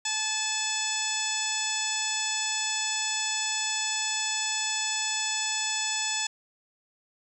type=harmonic tone; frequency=866 Hz; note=A5; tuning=28 cents flat; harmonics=1 / 2 / 3 / 4 / 5 / 6 / 7 / 8 / 9; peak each=-37 / -37 / -35 / -34 / -41 / -35 / -41 / -34 / -33 dBFS; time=0.05-6.27 s; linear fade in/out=5 ms; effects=10-bit